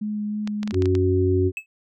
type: tone with vibrato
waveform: sine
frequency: 210 Hz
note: G#3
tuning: 19 cents sharp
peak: -24 dBFS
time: 0.01-0.73 s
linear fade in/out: 10 ms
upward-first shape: sine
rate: 3.2 Hz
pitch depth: 10 cents each way
type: clicks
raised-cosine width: 0.2 ms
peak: -16 dBFS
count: 8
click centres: 0.475 / 0.631 / 0.676 / 0.709 / 0.744 / 0.822 / 0.857 / 0.952 s
type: harmonic tone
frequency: 92.6 Hz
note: F#2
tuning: 2 cents sharp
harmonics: 1 / 3 / 4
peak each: -20 / -25 / -20 dBFS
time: 0.72-1.52 s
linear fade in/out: 50 ms
type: tone with exponential decay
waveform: triangle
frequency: 2600 Hz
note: E7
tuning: 24 cents flat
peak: -21 dBFS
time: 1.57-1.66 s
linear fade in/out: 1 ms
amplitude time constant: 18 ms
effects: none